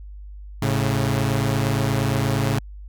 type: tone pair together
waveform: sawtooth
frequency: 108.2 / 136.8 Hz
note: A2 / C#3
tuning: -29 / -23 cents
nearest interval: major third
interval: 406 cents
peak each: -18 dBFS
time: 0.62-2.59 s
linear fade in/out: 5 ms
effects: added 50 Hz sine -35 dBFS peak until 2.88 s